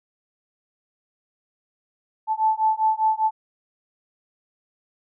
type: beating tone pair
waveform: sine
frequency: 872 / 877 Hz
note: A5 / A5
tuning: -16 / -6 cents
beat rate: 5 Hz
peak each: -21 dBFS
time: 2.27-3.31 s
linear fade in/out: 50 ms
effects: none